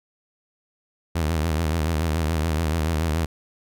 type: tone with vibrato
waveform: sawtooth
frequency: 79.8 Hz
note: D#2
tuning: 44 cents sharp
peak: -17 dBFS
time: 1.15-3.26 s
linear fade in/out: 10 ms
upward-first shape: sine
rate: 7 Hz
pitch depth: 99 cents each way
effects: none